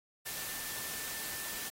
sine tone in noise, 1781 Hz, A6, 21 cents sharp, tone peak -49 dBFS, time 0.25-1.7 s, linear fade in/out 20 ms, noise white, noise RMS -40 dBFS, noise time 0.25-1.7 s, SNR -12 dB, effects AAC 48 kbps

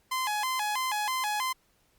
sawtooth tone with vibrato, 932.3 Hz, A#5, in tune, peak -24 dBFS, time 0.11-1.53 s, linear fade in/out 10 ms, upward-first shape square, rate 3.1 Hz, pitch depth 180 cents each way, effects pink hiss -68 dBFS RMS until 1.98 s + Opus 48 kbps

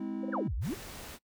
triangle chord, Ab augmented, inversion none, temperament just, 207.7 / 259.6 / 324.5 Hz, Ab3 / C4 / E4, 0 / -13 / -27 cents, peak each -36 dBFS, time 0-0.48 s, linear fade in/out 5 ms
sine tone bursts, 523.3 Hz, C5, in tune, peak -36 dBFS, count 4, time 0.23-0.399 s, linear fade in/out 5 ms, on 22 ms, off 27 ms
sine exponential two-way sweep, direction down then up, 1895 to 47 to 445 Hz, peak -31 dBFS, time 0.32-0.75 s, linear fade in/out 20 ms, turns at 0.55 s
pink noise, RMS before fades -45 dBFS, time 0.61-1.19 s, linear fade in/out 50 ms
effects noise-tail reverb RT60 0.1 s tail -22 dB re dry

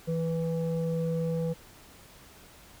sine tone pair together, 164.3 / 493.9 Hz, E3 / B4, -5 / 0 cents, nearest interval octave + perfect fifth, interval 1905 cents, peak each -27 / -30 dBFS, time 0.07-1.54 s, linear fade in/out 20 ms, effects tanh soft clip ceiling -22 dBFS + pink hiss -53 dBFS RMS until 2.8 s

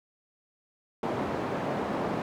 white band-pass noise, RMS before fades -31 dBFS, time 1.03-2.22 s, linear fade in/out 2 ms, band 130 to 690 Hz, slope 12 dB/octave, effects none

